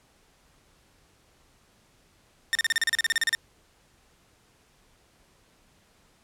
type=tone bursts; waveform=sawtooth; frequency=1820 Hz; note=A#6; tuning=42 cents flat; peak=-17 dBFS; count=15; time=2.53-3.35 s; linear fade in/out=0 ms; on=22 ms; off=35 ms; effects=pink hiss -62 dBFS RMS until 6.23 s + low-pass 11000 Hz 12 dB/octave